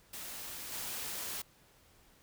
white noise with level steps, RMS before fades -44 / -40 dBFS, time 0.13-1.42 s, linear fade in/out 5 ms, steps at 0.72 s, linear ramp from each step 2 ms, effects pink hiss -64 dBFS RMS until 2.22 s

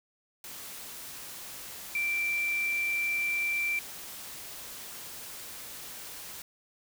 sine tone in noise, 2349 Hz, D7, in tune, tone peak -27 dBFS, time 1.95-3.79 s, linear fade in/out 2 ms, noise white, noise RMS -43 dBFS, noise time 0.44-6.42 s, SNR +13 dB, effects none

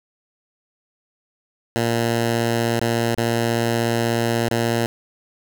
10% pulse tone with dropouts, 116.54 Hz, A#2, in tune, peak -10 dBFS, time 1.76-4.86 s, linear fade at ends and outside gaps 0 ms, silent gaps 2.795-2.815 / 3.149-3.177 / 4.487-4.512 s, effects none

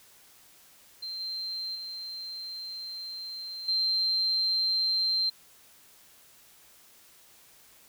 sine tone with level steps, 4142 Hz, C8, 18 cents flat, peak -34 / -32 / -36 / -24 dBFS, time 1.02-5.3 s, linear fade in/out 10 ms, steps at 1.2 / 1.75 / 3.68 s, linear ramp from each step 5 ms, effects white hiss -57 dBFS RMS until 7.88 s

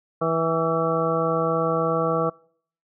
harmonic tone with a mistuned harmonic, 163.4 Hz, E3, 15 cents flat, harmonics 1 / 2 / 3 / 4 / 5 / 7 / 8, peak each -28 / -30 / -24 / -27 / -33 / -27 / -30 dBFS, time 0.21-2.3 s, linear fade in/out 10 ms, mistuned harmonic 8, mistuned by +33 cents, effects noise-tail reverb RT60 0.6 s tail -26 dB re dry

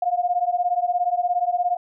sine beating tone pair, 703 / 720 Hz, F5 / F#5, +11 / -47 cents, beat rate 17 Hz, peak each -22 dBFS, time 0.02-1.77 s, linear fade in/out 5 ms, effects none

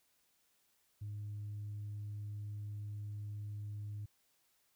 sine tone, 103.83 Hz, G#2, in tune, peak -39 dBFS, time 1.01-4.06 s, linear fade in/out 10 ms, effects tanh soft clip ceiling -38 dBFS + white hiss -75 dBFS RMS until 4.75 s

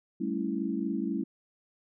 sine chord, A dominant seventh, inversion third, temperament equal, 196 / 220 / 277.2 / 329.6 Hz, G3 / A3 / C#4 / E4, 0 / 0 / 0 / 0 cents, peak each -34 dBFS, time 0.2-1.24 s, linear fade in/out 10 ms, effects none

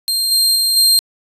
sawtooth tone with level steps, 4186 Hz, C8, in tune, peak -12 / -8 / -10 / -6 dBFS, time 0.08-0.99 s, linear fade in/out 0 ms, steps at 0.31 / 0.55 / 0.76 s, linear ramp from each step 10 ms, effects resampled to 32000 Hz

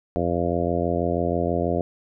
harmonic tone, 86.2 Hz, F2, 22 cents flat, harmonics 1 / 2 / 3 / 4 / 5 / 6 / 7 / 8, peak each -29 / -29 / -29 / -29 / -29 / -29 / -29 / -29 dBFS, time 0.16-1.81 s, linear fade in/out 0 ms, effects none

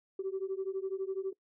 sine beating tone pair, 378.6 / 390.6 Hz, F#4 / G4, +40 / -6 cents, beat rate 12 Hz, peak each -35 / -36 dBFS, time 0.19-1.33 s, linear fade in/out 5 ms, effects noise-tail reverb RT60 0.1 s tail -23 dB re dry + tanh soft clip ceiling -27 dBFS

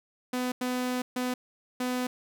sawtooth tone bursts at uneven times, 250.7 Hz, B3, 26 cents sharp, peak -24 dBFS, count 4, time 0.33-0.52 / 0.61-1.02 / 1.16-1.34 / 1.8-2.07 s, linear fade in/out 5 ms, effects none

